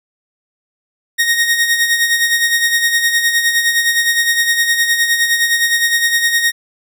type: tone with tremolo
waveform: sawtooth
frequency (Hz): 1864.7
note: A#6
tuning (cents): 0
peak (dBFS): -6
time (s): 1.18-6.52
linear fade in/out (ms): 20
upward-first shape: sine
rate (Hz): 9.7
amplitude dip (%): 55
effects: none